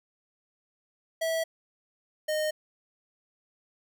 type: tone pair in turn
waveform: square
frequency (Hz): 652 / 615.4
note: E5 / D#5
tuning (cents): -19 / -19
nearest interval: minor second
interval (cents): 100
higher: first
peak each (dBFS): -27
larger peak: neither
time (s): 1.21-1.44 / 2.28-2.51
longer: neither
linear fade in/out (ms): 10
effects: none